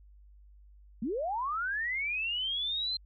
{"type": "linear sweep", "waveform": "sine", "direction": "up", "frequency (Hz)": [196, 4157], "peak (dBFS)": -30, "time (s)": [1.02, 2.97], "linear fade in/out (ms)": 5, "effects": ["added 50 Hz sine -53 dBFS peak until 3.05 s"]}